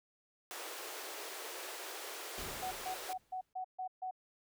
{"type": "high-pass noise", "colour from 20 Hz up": "pink", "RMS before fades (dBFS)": -45, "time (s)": [0.51, 3.13], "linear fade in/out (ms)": 0, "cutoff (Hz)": 350, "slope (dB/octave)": 48}
{"type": "noise with exponential decay", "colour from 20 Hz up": "pink", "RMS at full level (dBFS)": -43, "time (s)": [2.38, 3.53], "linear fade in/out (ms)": 2, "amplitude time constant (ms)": 250}
{"type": "tone bursts", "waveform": "sine", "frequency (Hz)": 745, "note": "F#5", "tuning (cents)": 12, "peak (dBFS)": -37, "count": 7, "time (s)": [2.62, 4.111], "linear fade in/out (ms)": 10, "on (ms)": 93, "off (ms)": 140}
{"effects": []}